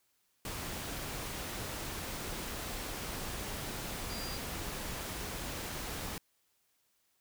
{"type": "tone in noise", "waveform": "sine", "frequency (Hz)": 4782, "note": "D8", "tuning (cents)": 30, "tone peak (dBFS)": -44, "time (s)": [4.1, 4.37], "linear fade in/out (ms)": 2, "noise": "pink", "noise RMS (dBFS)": -40, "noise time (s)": [0.45, 6.18], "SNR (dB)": -7, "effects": ["white hiss -75 dBFS RMS until 7.2 s"]}